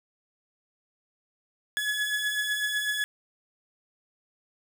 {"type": "beating tone pair", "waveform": "30% pulse", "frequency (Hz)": [1691, 1699], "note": ["G#6", "G#6"], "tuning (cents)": [31, 39], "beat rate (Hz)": 8, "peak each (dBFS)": [-31, -25], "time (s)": [1.77, 3.04], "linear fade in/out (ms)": 0, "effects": []}